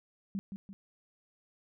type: tone with echo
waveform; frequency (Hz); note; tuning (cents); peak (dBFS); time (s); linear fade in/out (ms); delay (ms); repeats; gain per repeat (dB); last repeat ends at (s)
sine; 196; G3; 0; -32; 0.35-0.39; 0; 170; 2; -6; 0.73
effects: none

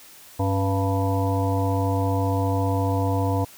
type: harmonic tone with a mistuned harmonic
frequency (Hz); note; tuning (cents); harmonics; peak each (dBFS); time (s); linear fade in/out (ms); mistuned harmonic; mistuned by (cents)
98; G2; 0; 1 / 3 / 5 / 7 / 9 / 10; -22 / -27 / -29 / -30 / -32 / -32; 0.39-3.45; 10; 3; -89
effects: white hiss -47 dBFS RMS until 3.57 s

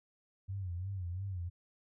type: tone with vibrato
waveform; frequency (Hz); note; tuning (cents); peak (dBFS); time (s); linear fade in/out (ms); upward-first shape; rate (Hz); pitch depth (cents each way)
sine; 92.5; F#2; 0; -36; 0.48-1.5; 20; sine; 2.9; 120
effects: none

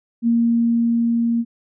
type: tone with level ramp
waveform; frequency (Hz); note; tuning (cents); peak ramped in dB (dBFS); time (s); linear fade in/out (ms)
sine; 233.1; A#3; 0; -13 to -16; 0.22-1.45; 50
effects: none

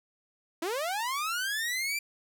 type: linear sweep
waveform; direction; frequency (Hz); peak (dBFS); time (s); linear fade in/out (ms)
sawtooth; up; 310 to 2374; -26; 0.62-1.99; 5
effects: none

